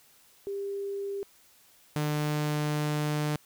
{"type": "tone pair in turn", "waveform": ["sine", "sawtooth"], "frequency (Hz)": [398.2, 150.02], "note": ["G4", "D3"], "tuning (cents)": [27, 37], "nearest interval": "octave + perfect fourth", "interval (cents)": 1690, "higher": "first", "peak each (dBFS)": [-31, -23], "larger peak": "second", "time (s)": [[0.47, 1.23], [1.96, 3.36]], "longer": "second", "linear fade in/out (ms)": 0, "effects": ["white hiss -60 dBFS RMS until 3.45 s"]}